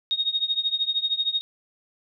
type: tone with tremolo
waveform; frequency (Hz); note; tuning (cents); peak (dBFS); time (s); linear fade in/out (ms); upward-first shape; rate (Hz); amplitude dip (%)
sine; 3729; A#7; 0; -18; 0.11-1.41; 0; triangle; 13; 95
effects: none